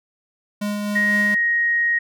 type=tone with tremolo; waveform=square; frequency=206.7 Hz; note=G#3; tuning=8 cents flat; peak=-22 dBFS; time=0.61-1.35 s; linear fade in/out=10 ms; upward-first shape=sine; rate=4 Hz; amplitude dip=25%
type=tone; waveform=sine; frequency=1878 Hz; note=A#6; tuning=12 cents sharp; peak=-16 dBFS; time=0.95-1.99 s; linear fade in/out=10 ms
effects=none